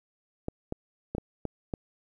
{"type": "clicks", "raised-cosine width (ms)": 2, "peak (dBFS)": -18, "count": 6, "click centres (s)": [0.484, 0.724, 1.15, 1.182, 1.453, 1.738], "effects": ["10-bit"]}